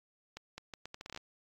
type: accelerating click train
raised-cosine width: 0.2 ms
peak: -26 dBFS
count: 12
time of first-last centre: 0.37-1.175 s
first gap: 210 ms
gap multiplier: 0.75
effects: AAC 48 kbps